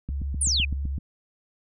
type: tone with vibrato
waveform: sine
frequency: 69.3 Hz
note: C#2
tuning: in tune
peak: -26 dBFS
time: 0.09-0.99 s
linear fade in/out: 10 ms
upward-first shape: sine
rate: 7.1 Hz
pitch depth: 21 cents each way
type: click train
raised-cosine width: 5 ms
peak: -20 dBFS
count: 8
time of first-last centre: 0.09-0.982 s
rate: 7.85 Hz
type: exponential sweep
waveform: sine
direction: down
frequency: 10060 to 2393 Hz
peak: -21 dBFS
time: 0.41-0.65 s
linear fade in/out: 5 ms
effects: none